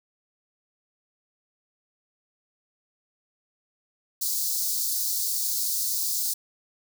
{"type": "high-pass noise", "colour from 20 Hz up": "white", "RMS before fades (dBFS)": -27, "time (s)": [4.21, 6.34], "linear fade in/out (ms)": 10, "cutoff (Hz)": 4200, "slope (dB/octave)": 48, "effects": []}